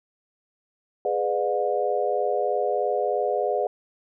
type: chord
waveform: sine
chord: G# diminished seventh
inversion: none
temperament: just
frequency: 415.3 / 498.4 / 598 / 717.6 Hz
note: G#4 / B4 / D5 / F5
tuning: 0 / +16 / +31 / +47 cents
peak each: -27 dBFS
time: 1.05-3.67 s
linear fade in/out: 2 ms
effects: none